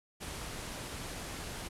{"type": "low-pass noise", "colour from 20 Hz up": "pink", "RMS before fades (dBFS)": -42, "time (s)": [0.2, 1.69], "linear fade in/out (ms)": 20, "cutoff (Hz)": 12000, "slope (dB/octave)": 48, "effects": []}